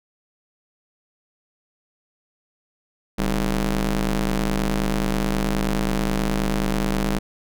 sawtooth ring-modulated tone, 115 Hz, A#2, 23 cents flat, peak -13 dBFS, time 3.18-7.19 s, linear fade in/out 10 ms, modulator 82.2 Hz, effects none

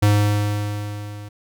square tone with level ramp, 103.7 Hz, G#2, 2 cents flat, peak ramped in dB -12 to -34 dBFS, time 0.02-1.29 s, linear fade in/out 10 ms, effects none

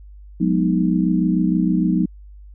sine chord, G# minor seventh, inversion third, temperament equal with one note detuned, 180.98 / 207.7 / 246.9 / 311.1 Hz, F#3 / G#3 / B3 / D#4, -38 / 0 / 0 / 0 cents, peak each -18 / -23 / -22 / -21 dBFS, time 0.4-2.06 s, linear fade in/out 10 ms, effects added 50 Hz sine -38 dBFS peak until 2.54 s

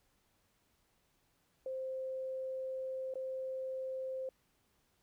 sine tone with dropouts, 523.3 Hz, C5, in tune, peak -37 dBFS, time 1.66-4.29 s, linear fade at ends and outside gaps 2 ms, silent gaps 3.139-3.155 s, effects pink hiss -75 dBFS RMS until 5.02 s

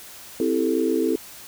sine chord, A minor seventh, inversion first, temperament equal, 261.6 / 329.6 / 392 / 440 Hz, C4 / E4 / G4 / A4, 0 / 0 / 0 / 0 cents, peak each -25 / -23 / -27 / -24 dBFS, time 0.4-1.16 s, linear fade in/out 2 ms, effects white hiss -42 dBFS RMS until 1.47 s

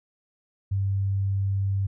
sine tone, 98 Hz, G2, in tune, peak -22 dBFS, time 0.71-1.87 s, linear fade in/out 10 ms, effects none

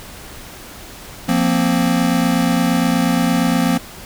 square chord, F suspended fourth, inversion none, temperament equal, 174.61 / 233.1 / 261.6 Hz, F3 / Bb3 / C4, 0 / 0 / 0 cents, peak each -19 dBFS, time 1.28-3.78 s, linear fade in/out 10 ms, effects pink hiss -36 dBFS RMS until 4.05 s

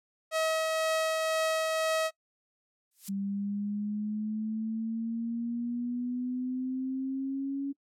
sawtooth tone with tremolo, 639 Hz, D#5, 46 cents sharp, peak -22 dBFS, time 0.31-2.11 s, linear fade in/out 50 ms, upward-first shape triangle, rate 2 Hz, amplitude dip 25%
violet noise with exponential growth, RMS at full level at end -32 dBFS, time 2.91-3.09 s, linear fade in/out 5 ms, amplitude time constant 37 ms
sine exponential sweep, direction up, 196 to 279.3 Hz, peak -30 dBFS, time 3.08-7.73 s, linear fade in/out 20 ms
effects noise-tail reverb RT60 0.1 s tail -22 dB re dry + low-pass 11000 Hz 12 dB/octave

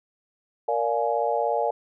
sine chord, Bb dominant seventh, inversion none, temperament just, 466.2 / 582.7 / 699.2 / 839.1 Hz, Bb4 / D5 / F5 / Ab5, 0 / -14 / +2 / +18 cents, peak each -27 dBFS, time 0.68-1.71 s, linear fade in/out 5 ms, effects none

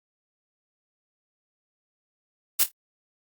blue noise with echo, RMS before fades -19 dBFS, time 2.59-2.64 s, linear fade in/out 10 ms, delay 26 ms, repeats 3, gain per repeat -12 dB, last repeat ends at 2.718 s, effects Opus 48 kbps

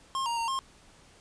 square tone with pitch steps, 1068 / 936 / 921 / 1067 Hz, C6 / A#5 / A#5 / C6, +35 / +7 / -21 / +34 cents, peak -29 dBFS, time 0.15-0.59 s, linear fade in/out 0 ms, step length 110 ms, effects pink hiss -57 dBFS RMS until 1.2 s + resampled to 22050 Hz

